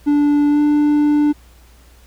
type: tone with pitch glide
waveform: triangle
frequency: 291.5 to 295.6 Hz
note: D4 to D4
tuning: -13 to +11 cents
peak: -9 dBFS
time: 0.06-1.33 s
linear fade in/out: 20 ms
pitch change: +24 cents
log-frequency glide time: 0.49-0.6 s
effects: added 60 Hz sine -44 dBFS peak until 2.06 s + pink hiss -51 dBFS RMS until 2.06 s